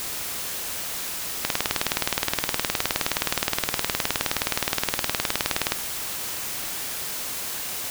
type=click train; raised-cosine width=0.2 ms; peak=-3 dBFS; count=83; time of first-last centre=1.45-5.721 s; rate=19.2 Hz; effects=white hiss -31 dBFS RMS until 7.9 s